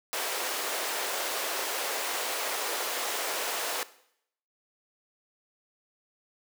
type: high-pass noise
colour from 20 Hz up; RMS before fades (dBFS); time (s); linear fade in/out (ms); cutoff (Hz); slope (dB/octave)
pink; -32; 0.13-3.83; 0; 430; 24
effects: noise-tail reverb RT60 0.7 s tail -17 dB re dry